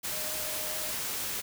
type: tone in noise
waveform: sine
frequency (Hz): 617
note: D#5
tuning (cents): -15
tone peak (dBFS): -43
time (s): 0.11-0.92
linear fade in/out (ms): 20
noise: white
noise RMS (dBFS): -34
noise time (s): 0.03-1.42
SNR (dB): -12
effects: none